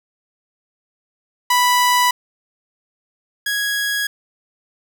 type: tone pair in turn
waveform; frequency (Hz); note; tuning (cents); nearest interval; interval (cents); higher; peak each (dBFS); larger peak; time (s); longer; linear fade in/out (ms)
sawtooth; 987 / 1659.9; B5 / G#6; -1 / -1; major sixth; 900; second; -9 / -15; first; 1.5-2.11 / 3.46-4.07; neither; 5
effects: none